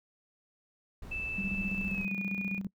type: noise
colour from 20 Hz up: brown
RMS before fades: -43 dBFS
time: 1.02-2.05 s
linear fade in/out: 5 ms
type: tone with pitch glide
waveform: sine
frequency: 2637 to 2446 Hz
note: E7 to D#7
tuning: 0 to -30 cents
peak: -34 dBFS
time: 1.11-2.59 s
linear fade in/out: 10 ms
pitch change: -130 cents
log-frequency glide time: 1.88-2.15 s
type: tone with tremolo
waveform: sine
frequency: 194.7 Hz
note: G3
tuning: 12 cents flat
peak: -31 dBFS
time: 1.38-2.67 s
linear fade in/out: 2 ms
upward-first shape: square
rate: 15 Hz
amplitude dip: 70%
effects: noise-tail reverb RT60 0.1 s tail -23 dB re dry